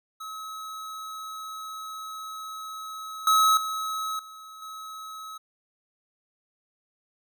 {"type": "tone with level steps", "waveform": "square", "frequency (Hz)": 1284, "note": "E6", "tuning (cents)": -46, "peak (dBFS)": [-36, -18, -29, -43, -38], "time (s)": [0.2, 5.38], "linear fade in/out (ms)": 10, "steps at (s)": [3.27, 3.57, 4.19, 4.62], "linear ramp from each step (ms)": 2, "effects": []}